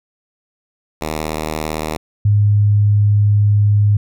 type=tone pair in turn; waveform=5% pulse / sine; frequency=77.78 / 103.43 Hz; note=D#2 / G#2; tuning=0 / -7 cents; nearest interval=perfect fourth; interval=493 cents; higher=second; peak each=-9 dBFS; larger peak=neither; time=1.01-1.97 / 2.25-3.97 s; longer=second; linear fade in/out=5 ms; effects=none